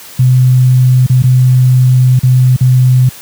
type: tone with dropouts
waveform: sine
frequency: 127.4 Hz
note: C3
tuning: 46 cents flat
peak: -3 dBFS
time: 0.19-3.09 s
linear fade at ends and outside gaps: 5 ms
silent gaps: 1.064-1.097 / 1.222-1.237 / 2.191-2.232 / 2.563-2.608 s
effects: white hiss -32 dBFS RMS until 3.21 s + high-pass 80 Hz 12 dB/octave